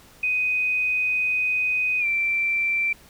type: tone with pitch glide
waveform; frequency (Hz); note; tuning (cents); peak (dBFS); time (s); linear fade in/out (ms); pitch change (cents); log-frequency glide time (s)
sine; 2500 to 2346; D#7 to D7; +8 to -2; -20; 0.23-2.93; 5; -110; 1.99-2.06
effects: pink hiss -51 dBFS RMS until 3.09 s